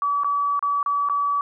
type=tone with dropouts; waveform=sine; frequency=1145 Hz; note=D6; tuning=44 cents flat; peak=-19 dBFS; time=0.02-1.41 s; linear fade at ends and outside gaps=1 ms; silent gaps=0.235-0.245 / 0.593-0.626 / 0.829-0.861 / 1.088-1.097 s; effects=none